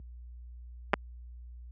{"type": "clicks", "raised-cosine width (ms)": 0.5, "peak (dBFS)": [-9, -7], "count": 2, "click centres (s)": [0.934, 0.939], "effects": ["added 60 Hz sine -28 dBFS peak until 1.71 s", "high-pass 150 Hz 12 dB/octave"]}